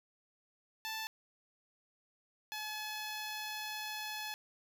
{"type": "tone pair in turn", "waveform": "10% pulse", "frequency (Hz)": [880, 854.5], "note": ["A5", "G#5"], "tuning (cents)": [0, 49], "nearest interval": "minor second", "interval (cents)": 51, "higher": "first", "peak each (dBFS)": [-30, -31], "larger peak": "first", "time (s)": [[0.85, 1.07], [2.52, 4.34]], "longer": "second", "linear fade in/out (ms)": 0, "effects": []}